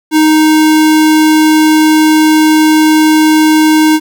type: tone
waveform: square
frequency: 311.1 Hz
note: D#4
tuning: in tune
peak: -5 dBFS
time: 0.11-4 s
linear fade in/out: 50 ms
effects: 7-bit